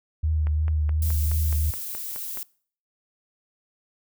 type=tone with vibrato; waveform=sine; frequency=77 Hz; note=D#2; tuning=17 cents flat; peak=-20 dBFS; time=0.23-1.71 s; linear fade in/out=10 ms; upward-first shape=triangle; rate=2.8 Hz; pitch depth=39 cents each way
type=click train; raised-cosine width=0.5 ms; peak=-24 dBFS; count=10; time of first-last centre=0.47-2.373 s; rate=4.73 Hz
type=noise; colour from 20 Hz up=violet; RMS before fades=-33 dBFS; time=1.02-2.43 s; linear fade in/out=2 ms
effects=noise-tail reverb RT60 0.5 s tail -23 dB re dry